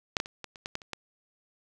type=clicks; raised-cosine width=0.2 ms; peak=-8 / -11 / -24 / -21 / -29 / -17 / -15 / -30 / -17 dBFS; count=9; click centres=0.168 / 0.201 / 0.259 / 0.443 / 0.558 / 0.659 / 0.754 / 0.818 / 0.933 s; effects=none